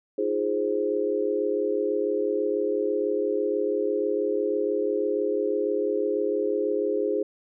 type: chord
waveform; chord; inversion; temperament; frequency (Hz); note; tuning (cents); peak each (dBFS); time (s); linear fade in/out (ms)
sine; F minor seventh; third; equal; 311.1 / 349.2 / 415.3 / 523.3; Eb4 / F4 / Ab4 / C5; 0 / 0 / 0 / 0; -31 / -31 / -25 / -29; 0.18-7.23; 5
effects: none